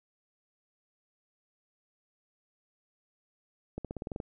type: accelerating click train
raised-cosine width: 2 ms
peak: -23 dBFS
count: 9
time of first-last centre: 3.78-4.202 s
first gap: 67 ms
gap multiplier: 0.93
effects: none